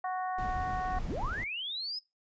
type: harmonic tone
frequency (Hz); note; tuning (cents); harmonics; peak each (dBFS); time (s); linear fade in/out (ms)
370; F#4; 0; 2 / 3 / 4 / 5; -32 / -38 / -46 / -45; 0.04-0.99; 5
type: noise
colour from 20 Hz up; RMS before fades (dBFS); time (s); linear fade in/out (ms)
brown; -37; 0.38-1.44; 5
type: linear sweep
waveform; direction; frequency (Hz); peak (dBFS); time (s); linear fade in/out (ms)
sine; up; 110 to 5160; -34; 1.08-1.99; 5
effects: noise-tail reverb RT60 0.2 s tail -20 dB re dry + resampled to 16000 Hz